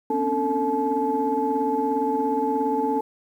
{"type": "tone cluster", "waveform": "sine", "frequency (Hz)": [247, 268.9, 286, 446.2, 861], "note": ["B3", "C4", "D4", "A4", "A5"], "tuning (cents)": [0, 47, -46, 24, -38], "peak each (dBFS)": [-33, -27, -29, -25, -24], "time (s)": [0.1, 3.01], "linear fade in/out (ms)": 5, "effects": ["tanh soft clip ceiling -11 dBFS", "9-bit"]}